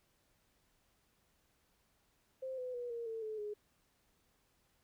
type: tone with pitch steps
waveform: sine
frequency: 523.3 / 504 / 485.4 / 467.6 / 450.3 / 433.7 / 417.7 Hz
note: C5 / B4 / B4 / A#4 / A4 / A4 / G#4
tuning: 0 / +35 / -30 / +5 / +40 / -25 / +10 cents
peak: -39 dBFS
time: 2.42-3.54 s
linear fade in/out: 10 ms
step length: 160 ms
effects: pink hiss -75 dBFS RMS until 4.83 s